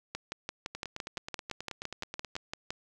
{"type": "two click trains", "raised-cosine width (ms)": 0.2, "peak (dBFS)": [-21, -18], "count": [16, 16], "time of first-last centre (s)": [[0.75, 2.354], [0.15, 2.705]], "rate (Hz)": [9.35, 5.87], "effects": []}